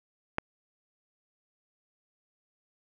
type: click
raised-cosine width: 0.5 ms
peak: -12 dBFS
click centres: 0.384 s
effects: none